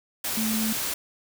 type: tone in noise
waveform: sine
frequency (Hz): 220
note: A3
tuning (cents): 0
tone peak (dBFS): -25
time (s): 0.37-0.73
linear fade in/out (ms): 5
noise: white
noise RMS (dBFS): -29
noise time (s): 0.24-0.94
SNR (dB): +1
effects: none